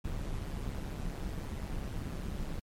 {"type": "noise with amplitude modulation", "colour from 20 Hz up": "brown", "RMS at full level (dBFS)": -34, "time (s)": [0.04, 2.6], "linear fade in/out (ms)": 10, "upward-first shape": "sine", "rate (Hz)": 140, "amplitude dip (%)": 70, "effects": ["MP3 64 kbps"]}